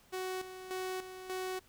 sawtooth tone with tremolo, 372.4 Hz, F#4, 11 cents sharp, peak -32 dBFS, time 0.12-1.6 s, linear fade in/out 20 ms, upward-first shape square, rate 1.7 Hz, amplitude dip 65%, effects pink hiss -64 dBFS RMS until 1.68 s

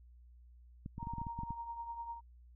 clicks, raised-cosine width 5 ms, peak -30 dBFS, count 11, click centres 0.861 / 0.981 / 1.029 / 1.071 / 1.136 / 1.183 / 1.216 / 1.268 / 1.39 / 1.434 / 1.506 s
sine tone with tremolo, 932.3 Hz, A#5, in tune, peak -38 dBFS, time 0.98-2.21 s, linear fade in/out 50 ms, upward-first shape triangle, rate 10 Hz, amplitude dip 65%
effects added 60 Hz sine -56 dBFS peak until 2.55 s

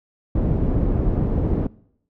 pink low-pass noise, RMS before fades -20 dBFS, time 0.35-1.67 s, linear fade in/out 5 ms, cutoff 350 Hz, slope 12 dB/octave, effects noise-tail reverb RT60 0.7 s tail -22 dB re dry

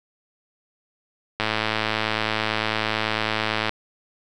click train, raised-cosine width 0.3 ms, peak -6 dBFS, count 251, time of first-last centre 1.4-3.694 s, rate 109 Hz, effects none

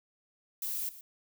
violet noise with echo, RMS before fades -35 dBFS, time 0.62-0.89 s, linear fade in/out 2 ms, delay 120 ms, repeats 1, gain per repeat -15 dB, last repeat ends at 1.01 s, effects none

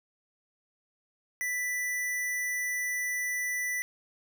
square tone, 1980 Hz, B6, 4 cents sharp, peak -30 dBFS, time 1.41-3.82 s, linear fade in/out 0 ms, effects none

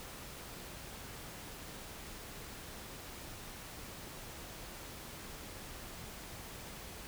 silence, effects pink hiss -48 dBFS RMS until 7.07 s

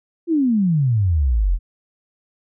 sine exponential sweep, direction down, 349.6 to 39 Hz, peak -14 dBFS, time 0.27-1.59 s, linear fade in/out 50 ms, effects none

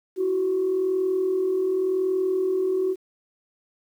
sine tone pair together, 334.3 / 375.2 Hz, E4 / F#4, +24 / +24 cents, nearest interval major second, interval 200 cents, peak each -30 / -20 dBFS, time 0.16-2.96 s, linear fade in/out 50 ms, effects tanh soft clip ceiling -15 dBFS + 9-bit

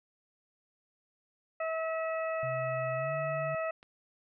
harmonic tone, 646 Hz, E5, 35 cents flat, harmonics 1 / 2 / 3 / 4, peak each -32 / -38 / -42 / -44 dBFS, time 1.6-3.71 s, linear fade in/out 5 ms
sine tone with pitch glide, 130.81 to 146.83 Hz, C3 to D3, 0 to 0 cents, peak -38 dBFS, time 2.43-3.55 s, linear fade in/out 2 ms, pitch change +200 cents, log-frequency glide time 2.95-3.13 s
click, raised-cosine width 0.3 ms, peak -37 dBFS, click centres 3.829 s
effects none

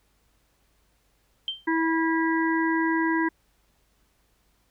sine tone with exponential decay, 3136 Hz, G7, in tune, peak -23 dBFS, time 1.48-1.66 s, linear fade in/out 1 ms, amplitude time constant 39 ms
harmonic tone, 325.6 Hz, E4, 21 cents flat, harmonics 1 / 3 / 5 / 6, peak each -23 / -28 / -30 / -31 dBFS, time 1.67-3.29 s, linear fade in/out 10 ms
effects added 50 Hz sine -68 dBFS peak until 4.7 s + pink hiss -68 dBFS RMS until 4.7 s

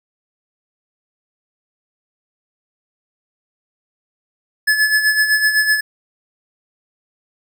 square tone with tremolo, 1719 Hz, A6, 41 cents flat, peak -11 dBFS, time 4.67-5.81 s, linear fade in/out 10 ms, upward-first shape sine, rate 7.9 Hz, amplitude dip 60%, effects none

